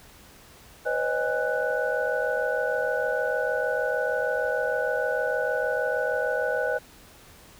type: tone cluster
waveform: sine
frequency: 498.5 / 545 / 618 / 819 / 1485 Hz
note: B4 / C#5 / D#5 / G#5 / F#6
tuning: +16 / -29 / -12 / -24 / +6 cents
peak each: -28 / -32 / -29 / -34 / -29 dBFS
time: 0.85-6.79 s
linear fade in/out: 20 ms
effects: pink hiss -51 dBFS RMS until 7.59 s